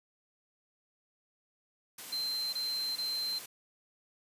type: high-pass noise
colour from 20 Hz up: white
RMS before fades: -45 dBFS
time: 1.98-3.46 s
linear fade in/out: 5 ms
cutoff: 150 Hz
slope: 12 dB/octave
type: tone bursts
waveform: triangle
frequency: 4115 Hz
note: C8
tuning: 30 cents flat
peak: -31 dBFS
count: 3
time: 2.12-3.39 s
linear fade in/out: 10 ms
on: 410 ms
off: 20 ms
effects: resampled to 32000 Hz